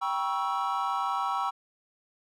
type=chord; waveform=triangle; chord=C# half-diminished seventh; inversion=second; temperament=equal with one note detuned; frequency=784 / 962.4 / 1108.7 / 1318.5 Hz; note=G5 / B5 / C#6 / E6; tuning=0 / -45 / 0 / 0 cents; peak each=-30 dBFS; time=0.01-1.51 s; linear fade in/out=20 ms; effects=tanh soft clip ceiling -18 dBFS